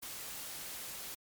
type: noise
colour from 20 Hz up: white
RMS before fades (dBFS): -44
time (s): 0.02-1.15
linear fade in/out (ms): 10
effects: MP3 96 kbps